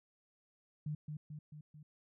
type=tone with echo; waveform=sine; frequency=150.9 Hz; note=D3; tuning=47 cents sharp; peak=-36 dBFS; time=0.86-0.95 s; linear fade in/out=5 ms; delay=220 ms; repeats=4; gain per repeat=-4 dB; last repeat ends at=1.83 s; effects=none